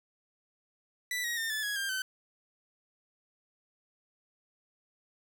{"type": "tone with pitch steps", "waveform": "sawtooth", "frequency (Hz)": [1975.5, 1892.8, 1813.6, 1737.7, 1665, 1595.4, 1528.6], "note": ["B6", "A#6", "A#6", "A6", "G#6", "G6", "G6"], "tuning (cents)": [0, 26, -48, -22, 4, 30, -44], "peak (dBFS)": -28, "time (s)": [1.11, 2.02], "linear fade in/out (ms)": 2, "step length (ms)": 130, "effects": ["10-bit"]}